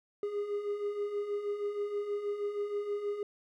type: beating tone pair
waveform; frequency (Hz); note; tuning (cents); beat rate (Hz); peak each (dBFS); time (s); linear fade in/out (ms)
triangle; 405.5 / 411.8; G#4 / G#4; -41 / -15; 6.3; -38 / -31; 0.23-3.23; 2
effects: none